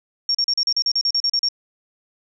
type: tone bursts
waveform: sine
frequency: 5530 Hz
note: F8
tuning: 18 cents flat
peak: -16 dBFS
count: 13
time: 0.29-1.487 s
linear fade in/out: 2 ms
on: 57 ms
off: 38 ms
effects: none